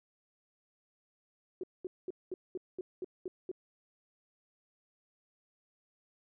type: tone bursts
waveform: sine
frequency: 368 Hz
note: F#4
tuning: 9 cents flat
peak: -35 dBFS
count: 9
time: 1.61-3.515 s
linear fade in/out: 2 ms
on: 25 ms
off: 210 ms
effects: none